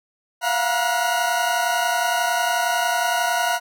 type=tone cluster; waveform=40% pulse; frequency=686 / 717 / 955 / 1460 Hz; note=F5 / F5 / A#5 / F#6; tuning=-31 / +45 / +42 / -24 cents; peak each=-24 dBFS; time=0.41-3.6 s; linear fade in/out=50 ms; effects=none